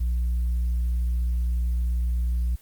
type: tone with tanh clipping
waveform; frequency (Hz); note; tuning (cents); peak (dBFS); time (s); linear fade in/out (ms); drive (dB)
sine; 60; B1; -49; -22; 0-2.56; 10; 1
effects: white hiss -55 dBFS RMS until 2.61 s + Opus 24 kbps